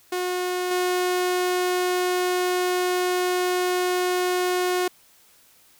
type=tone with level steps; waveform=sawtooth; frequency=362 Hz; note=F#4; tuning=38 cents flat; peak=-20 / -17 dBFS; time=0.12-4.88 s; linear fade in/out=5 ms; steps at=0.71 s; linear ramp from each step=2 ms; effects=white hiss -56 dBFS RMS until 5.79 s